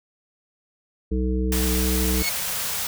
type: harmonic tone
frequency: 63.1 Hz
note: B1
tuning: 38 cents sharp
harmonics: 1 / 3 / 5 / 7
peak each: -22 / -27 / -29 / -30 dBFS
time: 1.11-2.23 s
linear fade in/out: 10 ms
type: band-stop noise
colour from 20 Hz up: white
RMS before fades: -27 dBFS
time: 1.52-2.87 s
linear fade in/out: 2 ms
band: 250 to 430 Hz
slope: 96 dB/octave
type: tone with exponential growth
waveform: 20% pulse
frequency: 2200 Hz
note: C#7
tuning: 14 cents flat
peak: -15 dBFS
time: 2.06-2.29 s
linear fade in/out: 1 ms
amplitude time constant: 49 ms
effects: none